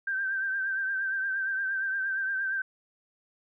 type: tone with vibrato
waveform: sine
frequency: 1566 Hz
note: G6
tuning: 2 cents flat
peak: -27 dBFS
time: 0.07-2.62 s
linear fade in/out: 5 ms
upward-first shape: triangle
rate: 8.6 Hz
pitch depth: 52 cents each way
effects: none